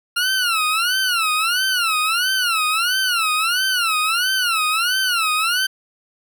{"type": "tone with vibrato", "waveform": "20% pulse", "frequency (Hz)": 1385, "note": "F6", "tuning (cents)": -15, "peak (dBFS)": -12, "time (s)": [0.16, 5.67], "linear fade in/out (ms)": 10, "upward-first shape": "sine", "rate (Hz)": 1.5, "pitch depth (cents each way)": 190, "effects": []}